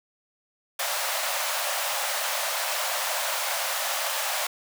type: high-pass noise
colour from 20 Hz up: pink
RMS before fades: -28 dBFS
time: 0.79-4.47 s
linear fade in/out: 5 ms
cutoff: 540 Hz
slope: 96 dB/octave
effects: none